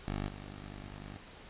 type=tone with level steps; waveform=10% pulse; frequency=50 Hz; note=G1; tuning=35 cents sharp; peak=-26 / -37 dBFS; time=0.08-1.17 s; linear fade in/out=0 ms; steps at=0.28 s; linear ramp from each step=2 ms; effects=pink hiss -52 dBFS RMS until 1.49 s + resampled to 8000 Hz